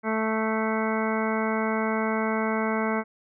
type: harmonic tone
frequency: 220 Hz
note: A3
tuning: in tune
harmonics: 1 / 2 / 3 / 4 / 5 / 6 / 7 / 9 / 10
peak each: -27 / -30 / -32 / -33 / -34 / -35 / -35 / -37 / -37 dBFS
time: 0.03-3.04 s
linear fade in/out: 50 ms
effects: none